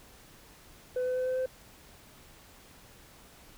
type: tone with pitch steps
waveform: sine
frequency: 503 / 506.2 / 509.4 / 512.7 / 515.9 Hz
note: B4 / B4 / C5 / C5 / C5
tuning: +32 / +43 / -46 / -35 / -24 cents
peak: -25 dBFS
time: 0.96-1.46 s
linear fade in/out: 5 ms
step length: 100 ms
effects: tanh soft clip ceiling -27 dBFS + pink hiss -55 dBFS RMS until 3.57 s